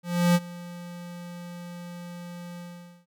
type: tone with ADSR envelope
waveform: square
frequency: 174.61 Hz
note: F3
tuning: in tune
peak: -17 dBFS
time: 0.03-3.06 s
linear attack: 320 ms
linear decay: 42 ms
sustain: -21 dB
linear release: 470 ms
effects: none